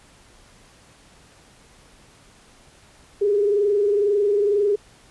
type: tone with frequency modulation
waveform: sine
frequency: 409.3 Hz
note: G#4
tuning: 25 cents flat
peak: -16 dBFS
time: 3.21-4.76 s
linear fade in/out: 10 ms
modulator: 22.1 Hz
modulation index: 0.68
effects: pink hiss -52 dBFS RMS until 5.1 s + resampled to 24000 Hz